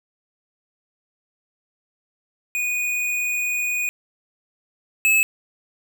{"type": "tone pair in turn", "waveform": "square", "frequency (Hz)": [2469, 2594], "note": ["D#7", "E7"], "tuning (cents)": [-14, -28], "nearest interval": "minor second", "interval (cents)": 86, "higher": "second", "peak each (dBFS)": [-22, -15], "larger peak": "second", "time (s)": [[2.55, 3.89], [5.05, 5.23]], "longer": "first", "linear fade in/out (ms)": 0, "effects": []}